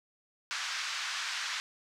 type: band-pass noise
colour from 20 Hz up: pink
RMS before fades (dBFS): -36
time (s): 0.51-1.6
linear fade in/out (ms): 0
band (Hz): 1200 to 6300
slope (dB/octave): 24
effects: none